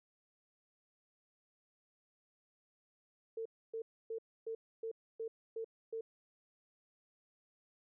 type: tone bursts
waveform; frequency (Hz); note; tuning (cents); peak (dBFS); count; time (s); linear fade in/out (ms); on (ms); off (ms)
sine; 450.4; A4; +40; -38; 8; 3.37-6.01; 5; 85; 280
effects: none